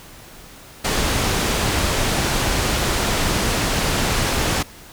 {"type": "low-pass noise", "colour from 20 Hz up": "pink", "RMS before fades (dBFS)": -20, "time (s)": [0.84, 4.63], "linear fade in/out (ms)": 10, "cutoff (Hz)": 9100, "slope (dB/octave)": 12, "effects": ["pink hiss -42 dBFS RMS until 4.92 s"]}